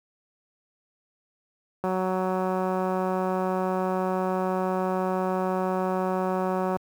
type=click train; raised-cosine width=1 ms; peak=-14 dBFS; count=917; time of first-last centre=1.84-6.765 s; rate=186 Hz; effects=high-pass 80 Hz 12 dB/octave + 8-bit